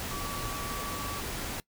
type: tone in noise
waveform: sine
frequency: 1145 Hz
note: D6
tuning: 44 cents flat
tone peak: -38 dBFS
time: 0.11-1.2 s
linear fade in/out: 0 ms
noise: pink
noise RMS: -36 dBFS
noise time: 0-1.6 s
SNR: -5 dB
effects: noise-tail reverb RT60 0.1 s tail -22 dB re dry